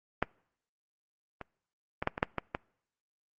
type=clicks; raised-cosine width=0.5 ms; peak=-11 / -25 / -17 / -12 / -20 / -9 / -15 / -16 dBFS; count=8; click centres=0.226 / 1.413 / 2.025 / 2.074 / 2.179 / 2.229 / 2.383 / 2.549 s; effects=noise-tail reverb RT60 0.7 s tail -26 dB re dry + Opus 32 kbps